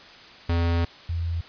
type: tone pair in turn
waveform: square / sine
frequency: 84.9 / 84.17 Hz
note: F2 / E2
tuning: -48 / +37 cents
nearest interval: unison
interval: 15 cents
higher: first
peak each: -21 / -24 dBFS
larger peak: first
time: 0.49-0.85 / 1.09-1.41 s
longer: first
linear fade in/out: 5 ms
effects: white hiss -46 dBFS RMS until 1.48 s + resampled to 11025 Hz